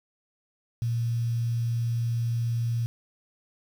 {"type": "tone with quantisation", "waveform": "sine", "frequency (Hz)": 117.1, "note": "A#2", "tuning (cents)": 8, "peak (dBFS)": -24, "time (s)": [0.82, 2.86], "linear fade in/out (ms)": 0, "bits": 8, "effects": []}